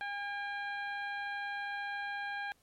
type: harmonic tone with a mistuned harmonic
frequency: 810 Hz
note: G#5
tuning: 43 cents flat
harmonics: 1 / 2 / 3 / 4 / 5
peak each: -40 / -38 / -47 / -52 / -55 dBFS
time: 0.01-2.52 s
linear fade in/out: 0 ms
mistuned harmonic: 3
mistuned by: -31 cents
effects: pink hiss -70 dBFS RMS until 2.62 s + MP3 64 kbps